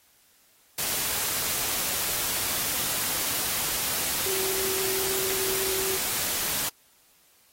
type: tone in noise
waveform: sine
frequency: 382.7 Hz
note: G4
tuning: 42 cents flat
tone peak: -31 dBFS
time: 4.26-5.97 s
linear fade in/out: 5 ms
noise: white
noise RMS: -28 dBFS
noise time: 0.78-6.69 s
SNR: -6 dB
effects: white hiss -61 dBFS RMS until 7.52 s + AAC 48 kbps